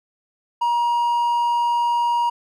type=tone; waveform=triangle; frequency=950 Hz; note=A#5; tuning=33 cents sharp; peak=-15 dBFS; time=0.61-2.3 s; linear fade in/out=10 ms; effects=none